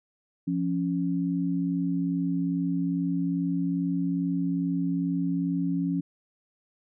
sine tone pair together, 173.9 / 276.3 Hz, F3 / C#4, -7 / -6 cents, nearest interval minor sixth, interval 801 cents, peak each -27 dBFS, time 0.47-6.01 s, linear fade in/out 10 ms, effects none

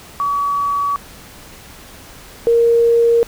sine tone pair in turn, 1137 / 466.6 Hz, C#6 / A#4, +44 / +2 cents, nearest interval octave + minor third, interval 1542 cents, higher first, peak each -15 / -9 dBFS, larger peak second, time 0.2-0.96 / 2.47-3.23 s, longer neither, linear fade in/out 0 ms, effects pink hiss -39 dBFS RMS until 3.27 s

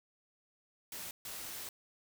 white noise bursts at uneven times, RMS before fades -44 dBFS, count 2, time 0.92-1.11 / 1.25-1.69 s, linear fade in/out 2 ms, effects none

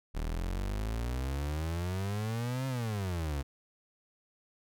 35% pulse exponential two-way sweep, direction up then down, 37.52 to 134.4 to 66.9 Hz, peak -30 dBFS, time 0.14-3.43 s, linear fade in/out 20 ms, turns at 2.67 s, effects none

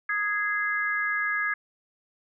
sine chord, Ab major, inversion second, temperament equal with one note detuned, 1244.5 / 1661.2 / 2070 Hz, Eb6 / Ab6 / C7, 0 / 0 / -19 cents, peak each -32 / -26 / -31 dBFS, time 0.09-1.54 s, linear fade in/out 5 ms, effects none

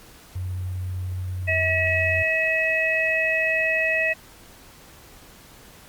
sine tone, 91.6 Hz, F#2, 17 cents flat, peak -26 dBFS, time 0.35-2.23 s, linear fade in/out 10 ms
harmonic tone, 642 Hz, E5, 46 cents flat, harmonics 1 / 3 / 4, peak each -26 / -23 / -23 dBFS, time 1.47-4.14 s, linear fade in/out 20 ms
effects pink hiss -48 dBFS RMS until 5.88 s + Opus 48 kbps

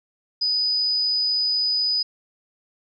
sine tone, 4978 Hz, D#8, in tune, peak -19 dBFS, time 0.41-2.03 s, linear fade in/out 10 ms, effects none

